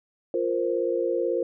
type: chord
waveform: sine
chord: F suspended fourth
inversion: none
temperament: just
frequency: 349.2 / 465.6 / 523.8 Hz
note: F4 / Bb4 / C5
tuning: 0 / -2 / +2 cents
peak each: -27 dBFS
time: 0.34-1.43 s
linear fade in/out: 2 ms
effects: none